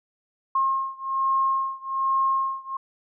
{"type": "beating tone pair", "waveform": "sine", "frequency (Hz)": [1072, 1073.2], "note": ["C6", "C6"], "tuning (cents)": [42, 44], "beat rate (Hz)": 1.2, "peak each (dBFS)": [-24, -25], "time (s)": [0.55, 2.77], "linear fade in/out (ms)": 5, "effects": []}